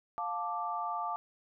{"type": "chord", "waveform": "sine", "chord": "D minor", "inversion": "first", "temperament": "just", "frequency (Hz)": [704.8, 881, 1174.7], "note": ["F5", "A5", "D6"], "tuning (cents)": [16, 2, 0], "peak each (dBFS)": [-38, -37, -36], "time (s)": [0.18, 1.16], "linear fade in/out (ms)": 0, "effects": []}